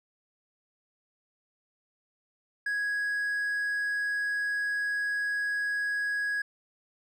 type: tone with hard clipping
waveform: triangle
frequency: 1661.2 Hz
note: G#6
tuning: in tune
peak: -28 dBFS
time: 2.66-6.42 s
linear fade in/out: 5 ms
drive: 5 dB
effects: none